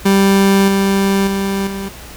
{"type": "tone with level steps", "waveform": "30% pulse", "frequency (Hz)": 196, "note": "G3", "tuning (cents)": 0, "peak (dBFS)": [-6, -9, -13, -19], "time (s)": [0.05, 1.89], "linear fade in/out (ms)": 10, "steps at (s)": [0.68, 1.27, 1.67], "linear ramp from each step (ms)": 2, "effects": ["added 60 Hz sine -37 dBFS peak until 2.16 s", "pink hiss -35 dBFS RMS until 2.16 s"]}